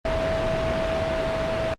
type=tone in noise; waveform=sine; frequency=649 Hz; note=E5; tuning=27 cents flat; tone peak=-24 dBFS; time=0.05-1.74 s; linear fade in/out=2 ms; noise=pink; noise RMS=-26 dBFS; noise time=0.05-1.74 s; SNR=-1 dB; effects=low-pass 3000 Hz 12 dB/octave + Opus 32 kbps

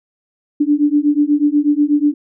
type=beating tone pair; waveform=sine; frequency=289.4 / 297.6 Hz; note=D4 / D4; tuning=-25 / +23 cents; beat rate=8.2 Hz; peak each=-14 dBFS; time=0.6-2.14 s; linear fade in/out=10 ms; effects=none

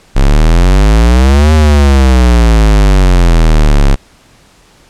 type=exponential two-way sweep; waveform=square; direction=up then down; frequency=32.7 to 78.7 to 33.64 Hz; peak=-4 dBFS; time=0.15-3.96 s; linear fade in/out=20 ms; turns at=1.53 s; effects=pink hiss -44 dBFS RMS until 4.89 s + low-pass 9000 Hz 12 dB/octave

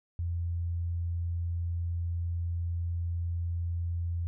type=tone; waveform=sine; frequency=85.5 Hz; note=F2; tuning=36 cents flat; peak=-29 dBFS; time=0.19-4.27 s; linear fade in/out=0 ms; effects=none

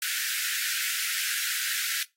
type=high-pass noise; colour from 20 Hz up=pink; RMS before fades=-30 dBFS; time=0.02-2.03 s; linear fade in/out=2 ms; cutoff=1400 Hz; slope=96 dB/octave; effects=noise-tail reverb RT60 0.2 s tail -19 dB re dry + AAC 48 kbps

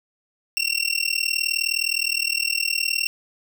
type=tone with amplitude modulation; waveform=25% pulse; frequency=2729 Hz; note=F7; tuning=41 cents flat; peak=-13 dBFS; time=0.57-3.07 s; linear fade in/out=0 ms; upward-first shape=sine; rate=39.4 Hz; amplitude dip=95%; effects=none

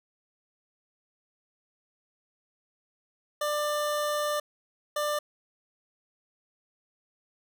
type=tone bursts at uneven times; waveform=25% pulse; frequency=594 Hz; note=D5; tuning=20 cents sharp; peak=-23 dBFS; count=2; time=3.41-4.4 / 4.96-5.19 s; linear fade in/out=5 ms; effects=none

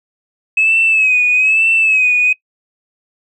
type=tone with vibrato; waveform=sine; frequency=2568 Hz; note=E7; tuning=46 cents flat; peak=-8 dBFS; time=0.57-2.33 s; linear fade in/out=5 ms; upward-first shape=sine; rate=1.1 Hz; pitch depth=71 cents each way; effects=noise-tail reverb RT60 0.1 s tail -23 dB re dry + tanh soft clip ceiling -4 dBFS

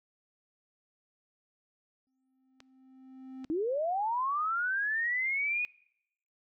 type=tone with exponential growth; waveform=triangle; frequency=261.6 Hz; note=C4; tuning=in tune; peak=-37 dBFS; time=2.07-3.45 s; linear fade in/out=0 ms; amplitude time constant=300 ms
type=clicks; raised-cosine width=0.2 ms; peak=-33 dBFS; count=2; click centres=2.604 / 3.444 s
type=linear sweep; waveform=sine; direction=up; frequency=298.5 to 2489 Hz; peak=-28 dBFS; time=3.5-5.65 s; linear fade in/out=0 ms
effects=noise-tail reverb RT60 0.8 s tail -25 dB re dry

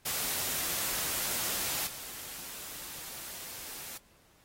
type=noise with level steps; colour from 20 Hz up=white; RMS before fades=-33 / -43 dBFS; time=0.05-3.98 s; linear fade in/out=10 ms; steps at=1.87 s; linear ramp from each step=2 ms; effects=pink hiss -64 dBFS RMS until 4.44 s + AAC 48 kbps

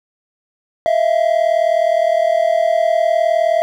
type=tone pair together; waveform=triangle; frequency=641 / 680.5 Hz; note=E5 / F5; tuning=-49 / -45 cents; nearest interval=minor second; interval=104 cents; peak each=-13 dBFS; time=0.86-3.62 s; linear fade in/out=0 ms; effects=none

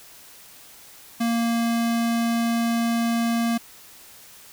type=tone; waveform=square; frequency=232.2 Hz; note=A#3; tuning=7 cents flat; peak=-21 dBFS; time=1.2-3.58 s; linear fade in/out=10 ms; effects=white hiss -47 dBFS RMS until 4.52 s

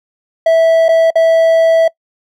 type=tone with dropouts; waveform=triangle; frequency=655 Hz; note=E5; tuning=11 cents flat; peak=-4 dBFS; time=0.46-1.88 s; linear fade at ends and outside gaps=5 ms; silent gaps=0.884-0.889 / 1.105-1.155 s; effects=noise-tail reverb RT60 0.1 s tail -23 dB re dry

